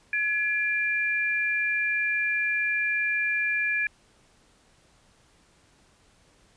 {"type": "tone pair together", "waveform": "sine", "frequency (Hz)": [1693, 2378], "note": ["G#6", "D7"], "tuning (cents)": [33, 21], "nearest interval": "tritone", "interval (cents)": 588, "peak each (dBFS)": -26, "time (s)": [0.13, 3.87], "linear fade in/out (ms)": 2, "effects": ["pink hiss -61 dBFS RMS until 6.56 s", "resampled to 22050 Hz"]}